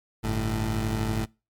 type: tone pair together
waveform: 20% pulse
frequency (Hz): 48.75 / 110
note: G1 / A2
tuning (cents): -9 / 0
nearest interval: octave + major second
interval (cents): 1409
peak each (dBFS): -24 / -22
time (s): 0.23-1.26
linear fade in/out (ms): 20
effects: noise-tail reverb RT60 0.3 s tail -25 dB re dry + MP3 96 kbps